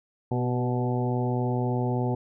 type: harmonic tone with a mistuned harmonic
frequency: 123.47 Hz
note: B2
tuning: in tune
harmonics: 1 / 2 / 3 / 4 / 5 / 6 / 7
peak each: -26 / -30 / -32 / -35 / -39 / -36 / -36 dBFS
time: 0.31-2.15 s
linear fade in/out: 5 ms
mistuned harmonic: 3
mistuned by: +22 cents
effects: none